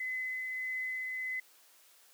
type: tone with tremolo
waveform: sine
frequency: 2029 Hz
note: B6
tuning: 46 cents sharp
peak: -33 dBFS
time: 0-1.4 s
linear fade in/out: 5 ms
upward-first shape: triangle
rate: 1.6 Hz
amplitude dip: 25%
effects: white hiss -62 dBFS RMS until 2.13 s + high-pass 400 Hz 12 dB/octave